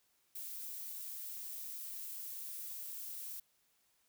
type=noise; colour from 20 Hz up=violet; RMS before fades=-45 dBFS; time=0.35-3.4 s; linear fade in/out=5 ms; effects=white hiss -75 dBFS RMS until 4.08 s